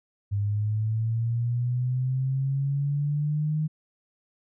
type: linear sweep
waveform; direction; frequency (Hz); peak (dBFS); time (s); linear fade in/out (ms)
sine; up; 100.3 to 155.56; -23; 0.31-3.68; 20
effects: none